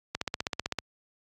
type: click train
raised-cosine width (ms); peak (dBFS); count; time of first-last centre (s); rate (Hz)
0.2; -12; 11; 0.15-0.787; 15.7
effects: high-pass 60 Hz 12 dB/octave + AAC 64 kbps